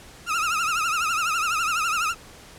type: tone with vibrato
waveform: 30% pulse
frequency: 1318.5 Hz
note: E6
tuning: in tune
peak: -19 dBFS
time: 0.26-2.15 s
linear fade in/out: 50 ms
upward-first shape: triangle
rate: 12 Hz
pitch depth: 140 cents each way
effects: pink hiss -46 dBFS RMS until 2.58 s + low-pass 11000 Hz 12 dB/octave